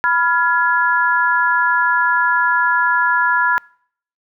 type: chord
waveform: sine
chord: F diminished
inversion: second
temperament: equal with one note detuned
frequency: 987.8 / 1396.9 / 1686.4 Hz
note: Cb6 / F6 / Ab6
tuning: 0 / 0 / +26 cents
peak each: -17 dBFS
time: 0.04-3.58 s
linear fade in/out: 0 ms
effects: noise-tail reverb RT60 0.6 s tail -26 dB re dry